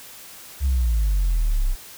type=exponential sweep; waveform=sine; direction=down; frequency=70.5 to 30.87 Hz; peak=-15 dBFS; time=0.6-1.76 s; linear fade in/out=50 ms; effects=tanh soft clip ceiling -15 dBFS + white hiss -42 dBFS RMS until 1.97 s